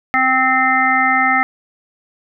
harmonic tone, 260.2 Hz, C4, 9 cents flat, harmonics 1 / 3 / 5 / 7 / 8, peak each -23 / -17 / -17 / -18 / -17 dBFS, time 0.14-1.43 s, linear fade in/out 0 ms, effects none

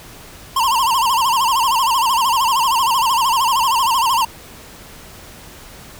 square tone with vibrato, 987.8 Hz, B5, in tune, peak -14 dBFS, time 0.56-4.25 s, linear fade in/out 5 ms, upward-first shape sine, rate 13 Hz, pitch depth 170 cents each way, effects pink hiss -39 dBFS RMS until 5.99 s

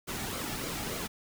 pink noise with flanger, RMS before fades -36 dBFS, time 0.07-1.08 s, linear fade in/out 20 ms, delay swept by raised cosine 1.1 to 2.01 ms, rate 3.4 Hz, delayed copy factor -0.5, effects none

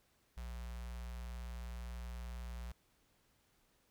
square tone with notch filter, 59.5 Hz, A#1, 36 cents sharp, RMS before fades -45 dBFS, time 0.37-2.72 s, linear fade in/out 5 ms, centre 320 Hz, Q 0.63, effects pink hiss -74 dBFS RMS until 3.9 s

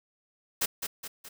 white noise with echo, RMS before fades -27 dBFS, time 0.61-0.66 s, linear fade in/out 10 ms, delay 210 ms, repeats 3, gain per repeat -6 dB, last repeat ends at 1.29 s, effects none

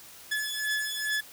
sawtooth beating tone pair, 1714 / 1716.4 Hz, A6 / A6, -46 / -43 cents, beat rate 2.4 Hz, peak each -28 dBFS, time 0.31-1.21 s, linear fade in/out 10 ms, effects white hiss -49 dBFS RMS until 1.32 s

